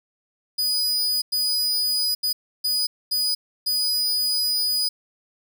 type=tone bursts at uneven times; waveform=40% pulse; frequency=4949 Hz; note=D#8; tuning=10 cents flat; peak=-19 dBFS; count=6; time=0.58-1.22 / 1.32-2.15 / 2.23-2.33 / 2.64-2.87 / 3.11-3.35 / 3.66-4.89 s; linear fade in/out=10 ms; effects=none